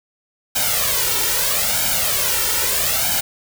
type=noise with flanger; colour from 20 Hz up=white; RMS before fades=-19 dBFS; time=0.55-3.21 s; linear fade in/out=10 ms; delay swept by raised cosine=1.3 to 2.22 ms; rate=0.78 Hz; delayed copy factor=+0.8; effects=none